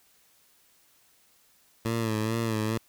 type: tone with vibrato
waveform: 15% pulse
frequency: 111.7 Hz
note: A2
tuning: 27 cents sharp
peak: -20 dBFS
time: 1.85-2.78 s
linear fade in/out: 5 ms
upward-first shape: sine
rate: 2.3 Hz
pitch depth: 59 cents each way
effects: white hiss -63 dBFS RMS until 2.88 s